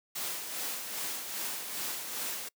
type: noise with tremolo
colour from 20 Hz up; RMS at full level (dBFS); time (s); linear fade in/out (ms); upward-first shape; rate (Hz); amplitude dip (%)
white; -35; 0.15-2.49; 10; sine; 2.5; 45
effects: noise-tail reverb RT60 0.1 s tail -26 dB re dry + high-pass 200 Hz 12 dB/octave